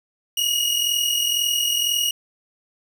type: tone pair together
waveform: sawtooth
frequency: 2868 / 2910 Hz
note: F7 / F#7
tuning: +45 / -29 cents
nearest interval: unison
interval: 26 cents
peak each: -18 / -20 dBFS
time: 0.37-2.11 s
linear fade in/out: 5 ms
effects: 8-bit